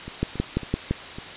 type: two click trains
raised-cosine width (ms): 3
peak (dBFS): -9 / -22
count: 5 / 5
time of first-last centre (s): 0.23-0.91 / 0.08-1.185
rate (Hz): 5.88 / 3.62
effects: white hiss -37 dBFS RMS until 1.36 s + resampled to 8000 Hz